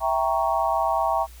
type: chord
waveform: sine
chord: E diminished seventh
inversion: none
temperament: equal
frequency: 659.3 / 784 / 932.3 / 1108.7 Hz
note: E5 / G5 / Bb5 / Db6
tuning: 0 / 0 / 0 / 0 cents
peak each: -25 / -25 / -25 / -27 dBFS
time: 0-1.27 s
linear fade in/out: 50 ms
effects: added 60 Hz sine -42 dBFS peak until 1.4 s + white hiss -51 dBFS RMS until 1.4 s